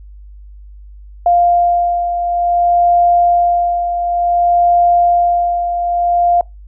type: beating tone pair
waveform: sine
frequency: 698.5 / 699.06 Hz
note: F5 / F5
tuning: 0 / +1 cents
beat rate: 0.56 Hz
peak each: -10 / -18 dBFS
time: 1.26-6.41 s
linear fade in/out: 2 ms
effects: noise-tail reverb RT60 0.2 s tail -25 dB re dry + added 50 Hz sine -33 dBFS peak until 6.67 s